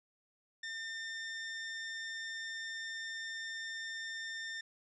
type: tone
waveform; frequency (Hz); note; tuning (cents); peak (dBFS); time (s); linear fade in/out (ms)
sawtooth; 1805; A6; +44; -36; 0.63-4.61; 5
effects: resampled to 16000 Hz